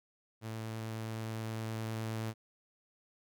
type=tone with level ramp; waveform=sawtooth; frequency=111.3 Hz; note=A2; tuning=20 cents sharp; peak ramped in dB=-35 to -31 dBFS; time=0.41-2.34 s; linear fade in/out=50 ms; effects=none